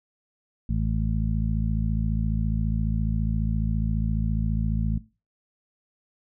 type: harmonic tone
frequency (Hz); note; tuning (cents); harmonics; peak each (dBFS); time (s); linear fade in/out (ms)
54.6; A1; -13; 1 / 2 / 3 / 4; -25 / -28 / -30 / -31; 0.69-4.98; 5
effects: noise-tail reverb RT60 0.3 s tail -18 dB re dry